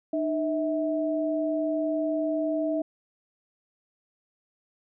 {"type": "tone pair together", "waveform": "sine", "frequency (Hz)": [305.1, 646.5], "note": ["D#4", "E5"], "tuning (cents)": [-34, -34], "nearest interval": "octave + minor second", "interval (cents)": 1300, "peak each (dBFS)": -27, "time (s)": [0.13, 2.82], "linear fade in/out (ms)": 5, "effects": []}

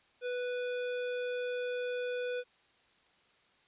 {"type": "tone", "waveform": "square", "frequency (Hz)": 493.9, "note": "B4", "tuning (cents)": 0, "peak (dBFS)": -34, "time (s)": [0.21, 2.44], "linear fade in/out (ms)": 50, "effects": ["white hiss -67 dBFS RMS until 3.67 s", "resampled to 8000 Hz"]}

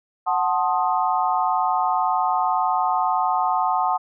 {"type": "chord", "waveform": "sine", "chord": "F# diminished seventh", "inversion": "none", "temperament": "equal with one note detuned", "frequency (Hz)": [740, 880, 1058.1, 1244.5], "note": ["F#5", "A5", "C6", "Eb6"], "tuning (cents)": [0, 0, 19, 0], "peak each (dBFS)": [-22, -23, -25, -26], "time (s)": [0.26, 3.98], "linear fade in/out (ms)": 20, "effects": []}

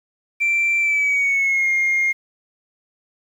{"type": "tone with pitch glide", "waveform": "sine", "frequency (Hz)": [2349, 2129], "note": ["D7", "C7"], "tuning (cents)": [0, 30], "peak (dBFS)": -14, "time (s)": [0.4, 2.13], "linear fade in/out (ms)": 20, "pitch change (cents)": -170, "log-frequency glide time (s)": [0.79, 1.7], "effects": ["tanh soft clip ceiling -13 dBFS", "8-bit"]}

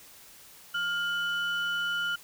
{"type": "tone pair together", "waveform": "sine", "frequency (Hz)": [1408.3, 2984], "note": ["F6", "F#7"], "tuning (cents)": [14, 14], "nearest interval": "octave + minor second", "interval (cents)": 1300, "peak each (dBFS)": [-27, -32], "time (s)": [0.74, 2.16], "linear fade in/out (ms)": 10, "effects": ["tanh soft clip ceiling -23 dBFS", "white hiss -52 dBFS RMS until 2.23 s"]}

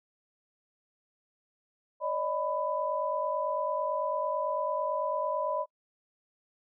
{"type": "tone cluster", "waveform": "sine", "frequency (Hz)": [567, 616, 996], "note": ["C#5", "D#5", "B5"], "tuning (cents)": [39, -17, 14], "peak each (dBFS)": [-34, -32, -32], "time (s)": [2, 5.66], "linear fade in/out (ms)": 50, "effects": ["noise-tail reverb RT60 0.1 s tail -26 dB re dry"]}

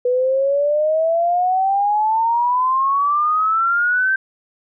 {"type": "exponential sweep", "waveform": "sine", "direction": "up", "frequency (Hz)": [490, 1568], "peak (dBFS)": -14, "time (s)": [0.05, 4.16], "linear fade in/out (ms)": 5, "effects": []}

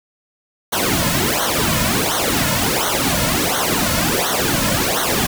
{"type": "noise with flanger", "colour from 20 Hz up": "pink", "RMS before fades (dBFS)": -18, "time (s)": [0.72, 5.27], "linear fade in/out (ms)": 10, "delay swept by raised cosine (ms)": [0.4, 2.6], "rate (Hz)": 1.4, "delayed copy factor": -0.95, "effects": []}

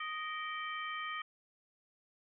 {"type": "harmonic tone with a mistuned harmonic", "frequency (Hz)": 622.3, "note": "D#5", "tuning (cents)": 0, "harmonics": [2, 3, 4, 5], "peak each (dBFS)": [-40, -43, -45, -47], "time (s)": [0, 1.22], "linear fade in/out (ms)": 5, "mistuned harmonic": 4, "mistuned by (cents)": -120, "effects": []}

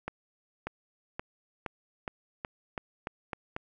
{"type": "accelerating click train", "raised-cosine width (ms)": 0.5, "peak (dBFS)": -19, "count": 10, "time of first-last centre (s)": [0.08, 3.564], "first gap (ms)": 590, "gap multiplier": 0.89, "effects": []}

